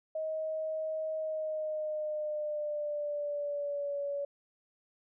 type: tone with pitch glide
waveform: sine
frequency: 630 to 567.8 Hz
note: D#5 to C#5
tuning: +21 to +41 cents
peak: -32 dBFS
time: 0.15-4.25 s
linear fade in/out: 5 ms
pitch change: -180 cents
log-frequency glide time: 1.17-4.01 s
effects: none